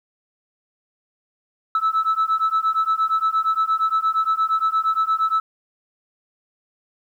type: beating tone pair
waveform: sine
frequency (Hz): 1304 / 1312.6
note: E6 / E6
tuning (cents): -19 / -8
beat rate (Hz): 8.6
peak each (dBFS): -19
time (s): 1.75-5.4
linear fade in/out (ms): 2
effects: tanh soft clip ceiling -13 dBFS + 9-bit